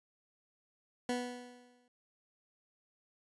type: tone with exponential decay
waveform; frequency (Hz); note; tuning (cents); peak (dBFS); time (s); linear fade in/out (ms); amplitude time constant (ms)
20% pulse; 246.1; B3; -6; -26; 1.09-1.88; 2; 170
effects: resampled to 24000 Hz